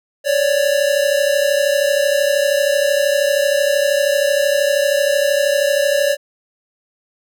square tone pair together, 554 / 586.9 Hz, C#5 / D5, -1 / -1 cents, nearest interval minor second, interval 100 cents, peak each -17 dBFS, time 0.24-6.17 s, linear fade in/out 50 ms, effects none

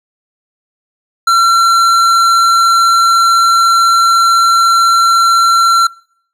sine tone with tanh clipping, 1359 Hz, F6, 48 cents flat, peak -8 dBFS, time 1.27-5.87 s, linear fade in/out 5 ms, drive 14 dB, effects noise-tail reverb RT60 0.6 s tail -24 dB re dry

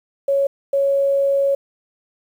sine tone pair in turn, 554.4 / 554.4 Hz, C#5 / C#5, 0 / 0 cents, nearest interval unison, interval 0 cents, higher neither, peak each -14 dBFS, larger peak neither, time 0.28-0.47 / 0.73-1.55 s, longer second, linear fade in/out 5 ms, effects 8-bit

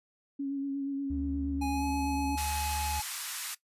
sine tone with vibrato, 277 Hz, C#4, 1 cent flat, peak -30 dBFS, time 0.39-2.36 s, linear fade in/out 10 ms, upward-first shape sine, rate 8.4 Hz, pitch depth 24 cents each way
triangle tone, 73.42 Hz, D2, in tune, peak -33 dBFS, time 1.1-3 s, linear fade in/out 5 ms
square tone with pitch glide, 830.6 to 847.6 Hz, G#5 to G#5, 0 to +35 cents, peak -34 dBFS, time 1.61-3.02 s, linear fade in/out 10 ms, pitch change +35 cents, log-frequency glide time 1.72-1.85 s
white band-pass noise, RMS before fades -38 dBFS, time 2.37-3.55 s, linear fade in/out 10 ms, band 1000 to 13000 Hz, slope 24 dB/octave
effects noise-tail reverb RT60 0.1 s tail -17 dB re dry + resampled to 32000 Hz

